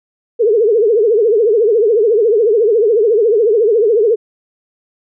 sine tone with vibrato, 440 Hz, A4, in tune, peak -8 dBFS, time 0.39-4.16 s, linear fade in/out 20 ms, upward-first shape triangle, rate 14 Hz, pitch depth 190 cents each way, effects none

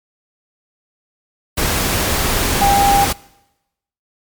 sine tone in noise, 800 Hz, G5, 35 cents sharp, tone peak -11 dBFS, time 2.61-3.05 s, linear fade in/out 10 ms, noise pink, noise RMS -17 dBFS, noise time 1.57-3.13 s, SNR +3 dB, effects noise-tail reverb RT60 0.9 s tail -22 dB re dry + MP3 96 kbps

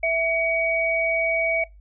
sine tone pair together, 659.3 / 2260 Hz, E5 / C#7, 0 / +33 cents, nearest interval octave + major sixth, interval 2133 cents, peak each -22 dBFS, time 0.03-1.64 s, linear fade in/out 5 ms, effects noise-tail reverb RT60 0.2 s tail -22 dB re dry + added 50 Hz sine -45 dBFS peak until 1.8 s

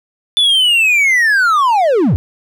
triangle linear sweep, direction down, 3508 to 65.5 Hz, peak -7 dBFS, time 0.37-2.16 s, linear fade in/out 0 ms, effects none

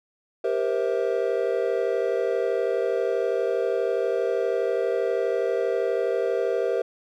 triangle chord, C dominant seventh, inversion second, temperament just, 392.4 / 470.9 / 523.3 / 654.1 Hz, G4 / Bb4 / C5 / E5, +2 / +18 / 0 / -14 cents, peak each -25 / -24 / -26 / -28 dBFS, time 0.44-6.82 s, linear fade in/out 5 ms, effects none

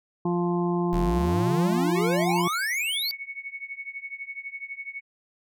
harmonic tone, 174.61 Hz, F3, in tune, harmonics 1 / 2 / 4 / 5 / 6, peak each -25 / -26 / -35 / -35 / -35 dBFS, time 0.25-2.48 s, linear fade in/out 5 ms
square exponential sweep, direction up, 37.46 to 4668 Hz, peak -26 dBFS, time 0.93-3.11 s, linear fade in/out 0 ms
sine tone with tremolo, 2217 Hz, C#7, in tune, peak -30 dBFS, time 1.95-5.01 s, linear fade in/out 20 ms, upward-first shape triangle, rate 12 Hz, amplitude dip 95%
effects none

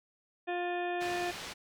harmonic tone, 353 Hz, F4, 19 cents sharp, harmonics 1 / 2 / 3 / 4 / 5 / 7 / 8 / 9 / 10, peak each -35 / -35 / -49 / -50 / -41 / -44 / -56 / -55 / -54 dBFS, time 0.47-1.32 s, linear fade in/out 20 ms
white low-pass noise, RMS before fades -43 dBFS, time 1-1.54 s, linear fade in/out 20 ms, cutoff 4200 Hz, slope 12 dB/octave
effects none

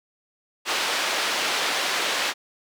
white band-pass noise, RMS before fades -25 dBFS, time 0.65-2.34 s, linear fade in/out 50 ms, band 390 to 3800 Hz, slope 12 dB/octave, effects none

